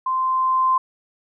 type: tone with level ramp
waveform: sine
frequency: 1040 Hz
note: C6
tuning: 11 cents flat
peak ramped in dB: -19 to -14 dBFS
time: 0.06-0.78 s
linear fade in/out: 5 ms
effects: none